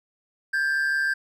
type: tone pair together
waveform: triangle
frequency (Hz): 1583.2 / 1729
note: G6 / A6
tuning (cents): +17 / -31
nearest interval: major second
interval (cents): 152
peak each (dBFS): -20 / -29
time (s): 0.53-1.14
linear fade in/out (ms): 10
effects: none